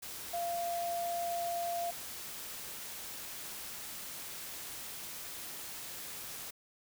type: tone in noise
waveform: sine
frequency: 690 Hz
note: F5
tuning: 21 cents flat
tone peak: -33 dBFS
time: 0.33-1.91 s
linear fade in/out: 10 ms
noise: white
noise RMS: -44 dBFS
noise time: 0.02-6.51 s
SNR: +8 dB
effects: none